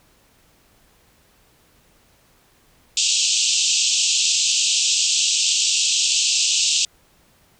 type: band-pass noise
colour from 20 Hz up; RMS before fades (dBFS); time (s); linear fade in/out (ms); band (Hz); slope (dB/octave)
white; -19; 2.97-6.85; 2; 2600 to 7900; 96
effects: pink hiss -57 dBFS RMS until 7.59 s